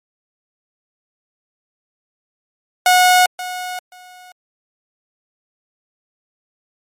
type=tone with echo; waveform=sawtooth; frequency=729 Hz; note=F#5; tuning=26 cents flat; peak=-5 dBFS; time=2.86-3.26 s; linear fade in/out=2 ms; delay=530 ms; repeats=2; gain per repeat=-15 dB; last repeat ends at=4.32 s; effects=MP3 64 kbps